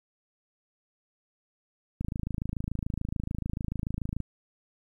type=click train; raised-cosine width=5 ms; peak=-19 dBFS; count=60; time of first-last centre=2.01-4.203 s; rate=26.9 Hz; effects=10-bit